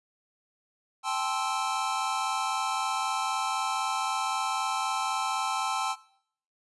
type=chord; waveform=square; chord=A minor seventh; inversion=third; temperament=equal with one note detuned; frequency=784 / 867.9 / 1046.5 / 1318.5 Hz; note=G5 / A5 / C6 / E6; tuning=0 / -24 / 0 / 0 cents; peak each=-34 dBFS; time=1.03-5.96 s; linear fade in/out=50 ms; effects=noise-tail reverb RT60 0.6 s tail -18 dB re dry + resampled to 24000 Hz